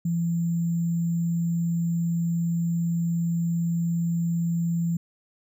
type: tone with sample-and-hold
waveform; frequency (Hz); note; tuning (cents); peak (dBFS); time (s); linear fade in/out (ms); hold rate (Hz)
sine; 168.7; E3; +40; -22; 0.05-4.97; 5; 7350
effects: none